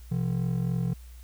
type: ring-modulated tone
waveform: triangle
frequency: 149.1 Hz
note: D3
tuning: 27 cents sharp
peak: -20 dBFS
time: 0.11-0.94 s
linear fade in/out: 10 ms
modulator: 21.8 Hz
effects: added 60 Hz sine -43 dBFS peak until 1.23 s + white hiss -58 dBFS RMS until 1.23 s